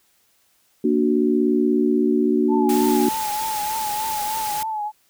sine chord, Bb augmented, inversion none, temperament equal, 233.1 / 293.7 / 370 Hz, Bb3 / D4 / F#4, 0 / 0 / 0 cents, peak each -20 dBFS, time 0.84-3.09 s, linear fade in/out 5 ms
sine tone with vibrato, 859 Hz, A5, 42 cents flat, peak -23 dBFS, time 2.48-4.92 s, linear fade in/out 50 ms, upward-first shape triangle, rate 3.3 Hz, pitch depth 67 cents each way
white noise, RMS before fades -30 dBFS, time 2.69-4.63 s, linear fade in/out 2 ms
effects white hiss -62 dBFS RMS until 5.09 s

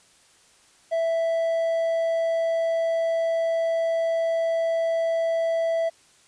triangle tone, 660 Hz, E5, 2 cents sharp, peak -19 dBFS, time 0.91-5.9 s, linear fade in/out 20 ms, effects white hiss -57 dBFS RMS until 6.27 s + resampled to 22050 Hz

